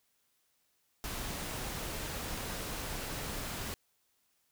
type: noise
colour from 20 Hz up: pink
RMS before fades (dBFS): -39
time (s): 1.04-3.74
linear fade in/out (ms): 0
effects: white hiss -75 dBFS RMS until 4.51 s